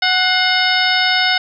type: harmonic tone with a mistuned harmonic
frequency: 740 Hz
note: F#5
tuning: in tune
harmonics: 1 / 2 / 3 / 4 / 5 / 6 / 7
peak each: -20 / -18 / -19 / -21 / -20 / -24 / -22 dBFS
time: 0.02-1.38 s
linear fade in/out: 5 ms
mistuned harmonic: 3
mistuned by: -73 cents
effects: none

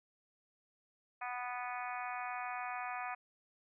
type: harmonic tone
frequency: 246.9 Hz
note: B3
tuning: in tune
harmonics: 3 / 4 / 5 / 6 / 7 / 8 / 9 / 10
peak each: -42 / -46 / -45 / -50 / -49 / -53 / -50 / -49 dBFS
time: 1.21-3.15 s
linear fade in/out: 10 ms
effects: none

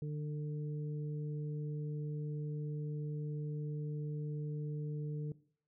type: harmonic tone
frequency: 149.5 Hz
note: D3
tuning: 31 cents sharp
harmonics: 1 / 2 / 3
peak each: -37 / -49 / -47 dBFS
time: 0.02-5.32 s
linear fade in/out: 2 ms
effects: noise-tail reverb RT60 0.5 s tail -18 dB re dry

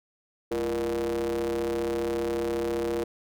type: ring-modulated tone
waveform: square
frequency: 65.1 Hz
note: C2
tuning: 8 cents flat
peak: -24 dBFS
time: 0.51-3.04 s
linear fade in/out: 5 ms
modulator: 408 Hz
effects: none

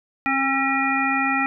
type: harmonic tone with a mistuned harmonic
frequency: 269.3 Hz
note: C#4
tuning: 50 cents flat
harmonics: 1 / 3 / 5 / 7 / 9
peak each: -25 / -25 / -25 / -25 / -25 dBFS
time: 0.26-1.46 s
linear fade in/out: 0 ms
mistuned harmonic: 7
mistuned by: +28 cents
effects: none

